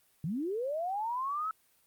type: linear sweep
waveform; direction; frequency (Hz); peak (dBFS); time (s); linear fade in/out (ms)
sine; up; 139.9 to 1318.5; -31; 0.24-1.51; 2
effects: white hiss -68 dBFS RMS until 1.86 s + Opus 32 kbps